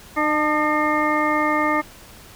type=harmonic tone with a mistuned harmonic; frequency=303.5 Hz; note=D#4; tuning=43 cents flat; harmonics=1 / 2 / 3 / 4 / 6 / 7; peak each=-23 / -25 / -25 / -22 / -27 / -26 dBFS; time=0.16-1.82 s; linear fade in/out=20 ms; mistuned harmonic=3; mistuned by=-38 cents; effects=pink hiss -44 dBFS RMS until 2.35 s